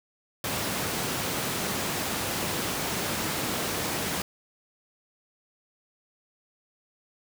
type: high-pass noise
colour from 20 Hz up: pink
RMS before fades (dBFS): -30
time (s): 0.44-4.22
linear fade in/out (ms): 2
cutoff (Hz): 120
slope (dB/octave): 12
effects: none